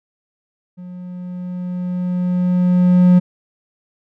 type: tone with level ramp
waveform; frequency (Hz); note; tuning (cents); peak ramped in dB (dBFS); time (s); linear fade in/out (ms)
triangle; 179.8; F#3; -49; -29 to -4; 0.77-3.2; 20
effects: none